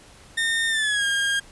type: tone with pitch glide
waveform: 30% pulse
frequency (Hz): 1825 to 1616.5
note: A#6 to G#6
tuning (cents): -37 to -47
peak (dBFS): -18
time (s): 0.37-1.4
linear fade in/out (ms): 10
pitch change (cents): -210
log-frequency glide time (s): 0.68-1.05
effects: pink hiss -49 dBFS RMS until 1.51 s + resampled to 24000 Hz